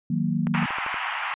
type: chord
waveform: sine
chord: D# minor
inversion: none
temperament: equal with one note detuned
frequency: 158.37 / 185 / 233.1 Hz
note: D#3 / F#3 / A#3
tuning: +31 / 0 / 0 cents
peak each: -26 dBFS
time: 0.1-0.66 s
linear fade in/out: 5 ms
type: click train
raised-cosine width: 0.5 ms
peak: -18 dBFS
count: 7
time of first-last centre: 0.47-0.942 s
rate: 12.7 Hz
type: band-pass noise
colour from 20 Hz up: pink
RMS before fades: -29 dBFS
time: 0.54-1.34 s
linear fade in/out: 0 ms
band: 790 to 2900 Hz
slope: 48 dB/octave
effects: resampled to 8000 Hz